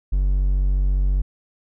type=tone; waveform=triangle; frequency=47.35 Hz; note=F#1; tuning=41 cents sharp; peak=-14 dBFS; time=0.12-1.22 s; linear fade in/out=10 ms; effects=none